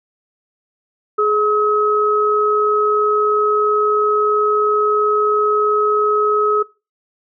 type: tone pair together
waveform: sine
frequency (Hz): 420.8 / 1277.8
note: G#4 / D#6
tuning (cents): +23 / +46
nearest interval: octave + perfect fifth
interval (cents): 1923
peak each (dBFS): -15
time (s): 1.18-6.63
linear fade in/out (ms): 10
effects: noise-tail reverb RT60 0.3 s tail -22 dB re dry